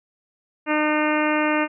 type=harmonic tone with a mistuned harmonic; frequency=303.6 Hz; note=D#4; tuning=42 cents flat; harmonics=1 / 2 / 3 / 4 / 5 / 6 / 7 / 8 / 9; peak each=-22 / -25 / -27 / -28 / -29 / -30 / -30 / -31 / -32 dBFS; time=0.66-1.68 s; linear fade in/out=50 ms; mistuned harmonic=9; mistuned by=+18 cents; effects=none